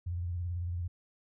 sine tone with vibrato, 87.31 Hz, F2, in tune, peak -32 dBFS, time 0.06-0.88 s, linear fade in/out 10 ms, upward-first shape sine, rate 18 Hz, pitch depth 75 cents each way, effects none

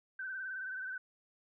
sine tone with vibrato, 1533 Hz, G6, 39 cents flat, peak -38 dBFS, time 0.19-0.98 s, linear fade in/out 5 ms, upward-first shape sine, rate 19 Hz, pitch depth 50 cents each way, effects none

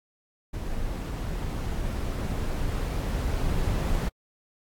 brown noise with level ramp, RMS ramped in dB -32 to -25 dBFS, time 0.53-4.09 s, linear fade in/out 10 ms, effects AAC 64 kbps

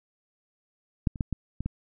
clicks, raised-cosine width 5 ms, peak -10 / -28 / -13 / -16 / -20 / -17 dBFS, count 6, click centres 1.072 / 1.158 / 1.208 / 1.327 / 1.606 / 1.66 s, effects none

